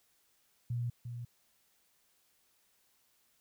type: tone with echo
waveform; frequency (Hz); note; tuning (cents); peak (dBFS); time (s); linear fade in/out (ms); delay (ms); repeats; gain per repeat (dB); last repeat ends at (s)
sine; 120; B2; -49; -32; 0.7-0.9; 5; 350; 1; -7; 1.25
effects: white hiss -72 dBFS RMS until 3.4 s